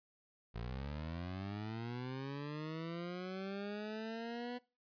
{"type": "linear sweep", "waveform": "20% pulse", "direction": "up", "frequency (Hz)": [55.2, 247.5], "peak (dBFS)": -36, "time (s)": [0.54, 4.59], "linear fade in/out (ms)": 20, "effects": ["noise-tail reverb RT60 0.3 s tail -21 dB re dry", "resampled to 11025 Hz"]}